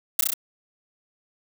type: noise with echo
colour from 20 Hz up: blue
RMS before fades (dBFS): -17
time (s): 0.19-0.21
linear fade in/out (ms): 5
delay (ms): 32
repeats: 4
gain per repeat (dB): -2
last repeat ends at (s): 0.338
effects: none